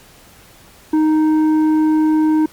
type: tone with tanh clipping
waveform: sine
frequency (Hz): 310.9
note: D#4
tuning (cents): -1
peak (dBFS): -12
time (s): 0.93-2.46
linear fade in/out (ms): 5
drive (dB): 7
effects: pink hiss -45 dBFS RMS until 2.52 s + MP3 96 kbps

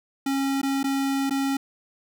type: tone with dropouts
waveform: square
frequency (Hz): 273.2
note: C#4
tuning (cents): -25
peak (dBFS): -23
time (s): 0.26-1.57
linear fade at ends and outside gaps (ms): 5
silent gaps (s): 0.616-0.63 / 0.831-0.841 / 1.297-1.307
effects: none

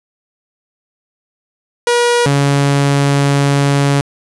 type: tone pair in turn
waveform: sawtooth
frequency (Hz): 480 / 140.94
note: B4 / C#3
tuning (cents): -49 / +29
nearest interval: octave + major sixth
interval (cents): 2122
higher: first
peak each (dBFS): -6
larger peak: neither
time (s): 1.87-2.26 / 2.26-4.01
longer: second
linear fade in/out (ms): 2
effects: resampled to 24000 Hz + 7-bit

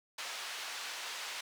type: band-pass noise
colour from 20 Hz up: white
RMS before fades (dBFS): -42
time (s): 0.18-1.41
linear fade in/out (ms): 5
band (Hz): 750 to 4500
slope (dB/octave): 12
effects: none

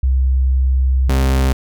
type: tone pair in turn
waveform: sine / 40% pulse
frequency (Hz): 65.2 / 66.07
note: C2 / C2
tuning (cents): -5 / +17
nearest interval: unison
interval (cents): 22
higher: second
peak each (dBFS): -11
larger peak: neither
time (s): 0.03-1.09 / 1.09-1.53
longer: first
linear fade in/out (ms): 5
effects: none

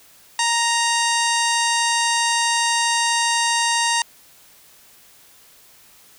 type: harmonic tone with a mistuned harmonic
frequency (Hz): 932.3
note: A#5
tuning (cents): 0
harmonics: 1 / 2 / 3 / 4 / 5 / 6 / 7 / 8 / 9 / 10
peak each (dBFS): -21 / -24 / -26 / -27 / -28 / -29 / -29 / -30 / -31 / -31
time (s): 0.39-4.02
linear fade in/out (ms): 2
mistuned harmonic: 7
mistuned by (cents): -60
effects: white hiss -50 dBFS RMS until 6.18 s

